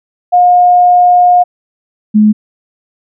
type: tone pair in turn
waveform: sine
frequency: 715 / 212.6 Hz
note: F5 / G#3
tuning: +41 / +41 cents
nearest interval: octave + major sixth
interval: 2100 cents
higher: first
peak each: -3 dBFS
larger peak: neither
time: 0.32-1.44 / 2.14-2.33 s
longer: first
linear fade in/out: 20 ms
effects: none